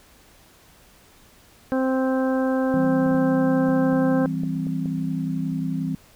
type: harmonic tone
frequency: 261.6 Hz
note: C4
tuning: in tune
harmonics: 1 / 2 / 3 / 4 / 5 / 6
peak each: -21 / -24 / -32 / -35 / -38 / -35 dBFS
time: 1.72-4.26 s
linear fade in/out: 0 ms
type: chord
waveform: sine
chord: C major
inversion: first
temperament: equal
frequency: 164.81 / 196 / 261.6 Hz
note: E3 / G3 / C4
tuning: 0 / 0 / 0 cents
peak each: -26 / -30 / -27 dBFS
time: 2.74-5.95 s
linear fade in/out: 0 ms
type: clicks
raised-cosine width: 2 ms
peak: -25 dBFS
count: 10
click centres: 2.846 / 3.064 / 3.113 / 3.147 / 3.69 / 3.931 / 4.249 / 4.435 / 4.668 / 4.858 s
effects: pink hiss -53 dBFS RMS until 6.15 s